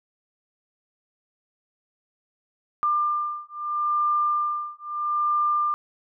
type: beating tone pair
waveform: sine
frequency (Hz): 1195 / 1195.77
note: D6 / D6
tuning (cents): +30 / +31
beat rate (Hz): 0.77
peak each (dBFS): -25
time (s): 2.83-5.74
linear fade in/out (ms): 0
effects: none